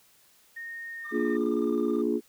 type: tone with pitch glide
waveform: sine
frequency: 1847 to 1829 Hz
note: A#6 to A#6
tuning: -16 to -33 cents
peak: -36 dBFS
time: 0.56-1.37 s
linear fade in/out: 10 ms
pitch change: -17 cents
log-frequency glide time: 0.88-1.15 s
type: tone with tremolo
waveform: triangle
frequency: 1200 Hz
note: D6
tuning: 37 cents sharp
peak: -39 dBFS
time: 1.04-2.03 s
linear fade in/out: 20 ms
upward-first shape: square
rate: 19 Hz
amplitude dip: 65%
type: chord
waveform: sine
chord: Bb dominant seventh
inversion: none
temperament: just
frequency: 233.1 / 291.4 / 349.6 / 419.5 Hz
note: Bb3 / D4 / F4 / Ab4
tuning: 0 / -13 / +2 / +17 cents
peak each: -29 dBFS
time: 1.11-2.21 s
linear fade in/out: 50 ms
effects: tanh soft clip ceiling -14 dBFS + white hiss -61 dBFS RMS until 2.28 s